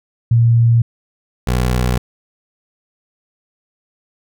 sine / 20% pulse tone pair in turn, 116.7 / 61.82 Hz, A#2 / B1, +2 / +2 cents, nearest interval major seventh, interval 1100 cents, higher first, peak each -8 / -9 dBFS, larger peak first, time 0.31-0.82 / 1.47-1.98 s, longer neither, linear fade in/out 5 ms, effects none

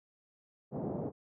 pink band-pass noise, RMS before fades -37 dBFS, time 0.71-1.12 s, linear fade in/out 50 ms, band 120 to 680 Hz, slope 24 dB/octave, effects none

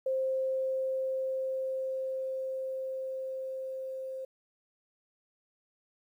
sine tone with level ramp, 526 Hz, C5, 9 cents sharp, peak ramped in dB -27 to -36 dBFS, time 0.06-4.25 s, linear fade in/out 5 ms, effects 11-bit

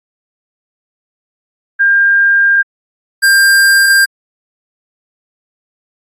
sine / square tone pair in turn, 1602 / 1594 Hz, G6 / G6, +37 / +28 cents, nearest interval unison, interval 9 cents, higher first, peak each -6 dBFS, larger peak neither, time 1.79-2.63 / 3.22-4.06 s, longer neither, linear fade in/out 20 ms, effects AAC 48 kbps

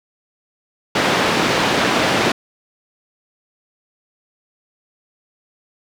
pink band-pass noise, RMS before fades -17 dBFS, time 0.95-2.32 s, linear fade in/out 5 ms, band 210 to 3900 Hz, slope 12 dB/octave, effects none

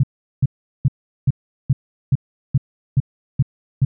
sine tone bursts, 133.5 Hz, C3, 35 cents sharp, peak -10 dBFS, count 10, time 0-3.85 s, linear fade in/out 5 ms, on 34 ms, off 390 ms, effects none

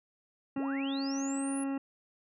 harmonic tone, 273.5 Hz, C#4, 23 cents flat, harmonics 1 / 2 / 3 / 4 / 5 / 6 / 7 / 9 / 10, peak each -31 / -44 / -45 / -51 / -50 / -59 / -54 / -62 / -54 dBFS, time 0.56-1.78 s, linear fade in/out 5 ms
sine linear sweep, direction up, 98.8 to 10548 Hz, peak -40 dBFS, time 0.57-1.64 s, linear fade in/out 5 ms
effects none

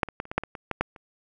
clicks, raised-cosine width 0.5 ms, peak -6 / -22 / -14 / -29 / -18 / -7 / -19 / -22 / -12 / -8 / -30 dBFS, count 11, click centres 0.032 / 0.087 / 0.201 / 0.254 / 0.315 / 0.38 / 0.436 / 0.552 / 0.713 / 0.81 / 0.962 s, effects none

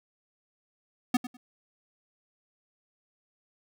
square tone with echo, 248.3 Hz, B3, 9 cents sharp, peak -21 dBFS, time 1.14-1.17 s, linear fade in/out 5 ms, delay 100 ms, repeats 2, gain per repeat -14 dB, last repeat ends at 1.37 s, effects none

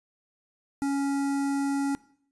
square tone with notch filter, 278.4 Hz, C#4, 8 cents sharp, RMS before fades -27 dBFS, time 0.82-1.95 s, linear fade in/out 0 ms, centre 3200 Hz, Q 0.6, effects noise-tail reverb RT60 0.6 s tail -20 dB re dry + resampled to 24000 Hz

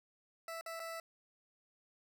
20% pulse tone with dropouts, 659.3 Hz, E5, in tune, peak -37 dBFS, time 0.48-1 s, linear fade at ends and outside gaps 2 ms, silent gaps 0.611-0.661 / 0.796-0.8 s, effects none

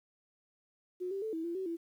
sine tone with pitch steps, 363.1 / 391.2 / 439 / 324.5 / 340.6 / 379.1 / 335.1 Hz, F#4 / G4 / A4 / E4 / F4 / F#4 / E4, -33 / -4 / -4 / -27 / -43 / +42 / +29 cents, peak -34 dBFS, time 1-1.77 s, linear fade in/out 20 ms, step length 110 ms, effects 11-bit

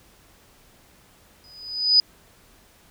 sine tone with exponential growth, 4978 Hz, D#8, in tune, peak -10 dBFS, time 1.44-2 s, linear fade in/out 1 ms, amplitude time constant 120 ms, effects pink hiss -55 dBFS RMS until 2.9 s

